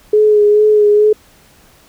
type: tone with vibrato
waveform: sine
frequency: 420.9 Hz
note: G#4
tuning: 23 cents sharp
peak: -6 dBFS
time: 0.13-1.13 s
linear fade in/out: 5 ms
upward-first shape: sine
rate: 2.3 Hz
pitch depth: 26 cents each way
effects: pink hiss -47 dBFS RMS until 1.88 s